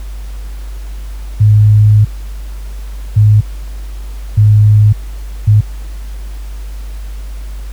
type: tone bursts at uneven times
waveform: sine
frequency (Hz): 105.6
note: G#2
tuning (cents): +29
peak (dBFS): -3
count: 4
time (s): 1.4-2.05 / 3.16-3.41 / 4.37-4.93 / 5.47-5.61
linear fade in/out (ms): 10
effects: added 50 Hz sine -21 dBFS peak until 7.72 s + pink hiss -40 dBFS RMS until 7.72 s